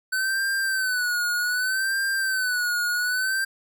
square tone with vibrato, 1512 Hz, F#6, 37 cents sharp, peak -23 dBFS, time 0.12-3.45 s, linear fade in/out 10 ms, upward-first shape sine, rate 0.65 Hz, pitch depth 85 cents each way, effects 10-bit

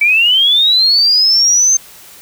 sine linear sweep, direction up, 2281 to 6330 Hz, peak -7 dBFS, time 0.01-1.77 s, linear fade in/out 5 ms, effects white hiss -38 dBFS RMS until 2.21 s

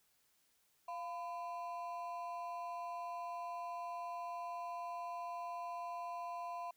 triangle ring-modulated tone, 851 Hz, G#5, 42 cents sharp, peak -36 dBFS, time 0.88-6.71 s, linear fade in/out 5 ms, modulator 155 Hz, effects white hiss -75 dBFS RMS until 6.76 s

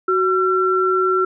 sine tone pair together, 372.5 / 1354.5 Hz, F#4 / E6, +12 / +47 cents, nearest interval octave + minor seventh, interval 2235 cents, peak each -17 dBFS, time 0.08-1.25 s, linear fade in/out 5 ms, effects none

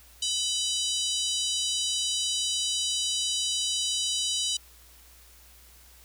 harmonic tone with a mistuned harmonic, 966 Hz, B5, 39 cents flat, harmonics 3 / 4 / 5 / 6 / 7 / 8 / 9 / 10, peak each -30 / -32 / -34 / -36 / -37 / -38 / -39 / -40 dBFS, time 0.22-4.57 s, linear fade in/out 5 ms, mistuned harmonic 3, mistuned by +58 cents, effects added 60 Hz sine -55 dBFS peak until 6.04 s + white hiss -55 dBFS RMS until 6.04 s

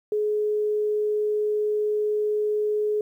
sine tone, 422.2 Hz, G#4, 29 cents sharp, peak -21 dBFS, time 0.12-3.01 s, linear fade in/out 2 ms, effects 10-bit

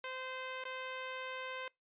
10% pulse tone with dropouts, 517 Hz, C5, 21 cents flat, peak -32 dBFS, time 0.04-1.68 s, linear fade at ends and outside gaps 2 ms, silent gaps 0.639-0.652 s, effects noise-tail reverb RT60 0.2 s tail -25 dB re dry + resampled to 8000 Hz

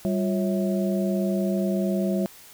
sine tone cluster, 194.7 / 353.8 / 549 / 649 Hz, G3 / F4 / C#5 / E5, -12 / +23 / -17 / -27 cents, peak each -23 / -29 / -32 / -31 dBFS, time 0.05-2.26 s, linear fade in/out 0 ms, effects white hiss -48 dBFS RMS until 2.53 s

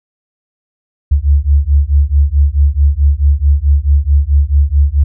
sine beating tone pair, 69.3 / 73.9 Hz, C#2 / D2, 0 / +11 cents, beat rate 4.6 Hz, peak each -10 dBFS, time 1.11-5.04 s, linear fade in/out 10 ms, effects none

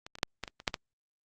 clicks, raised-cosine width 0.2 ms, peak -26 / -26 / -28 / -7 / -17 / -24 / -28 / -9 / -15 dBFS, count 9, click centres 0.065 / 0.154 / 0.186 / 0.231 / 0.437 / 0.478 / 0.601 / 0.678 / 0.742 s, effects Opus 48 kbps

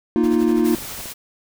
triangle chord, Bb suspended fourth, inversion none, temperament equal, 233.1 / 311.1 / 349.2 Hz, Bb3 / Eb4 / F4, 0 / 0 / 0 cents, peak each -17 dBFS, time 0.16-0.75 s, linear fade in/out 0 ms
pink noise with tremolo, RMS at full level -36 dBFS, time 0.23-1.02 s, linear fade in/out 10 ms, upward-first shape sine, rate 12 Hz, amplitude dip 65%
click train, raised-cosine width 2 ms, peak -25 dBFS, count 4, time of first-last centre 0.24-1.057 s, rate 3.67 Hz
white noise, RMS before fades -33 dBFS, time 0.64-1.14 s, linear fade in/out 20 ms
effects none

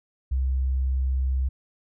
sine tone, 65.41 Hz, C2, in tune, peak -21 dBFS, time 0.31-1.49 s, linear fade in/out 10 ms, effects none

